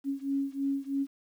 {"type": "beating tone pair", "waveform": "sine", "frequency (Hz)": [274.7, 277.8], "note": ["C#4", "C#4"], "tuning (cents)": [-16, 4], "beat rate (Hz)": 3.1, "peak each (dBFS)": [-31, -32], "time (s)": [0.04, 1.07], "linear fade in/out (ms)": 50, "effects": ["10-bit"]}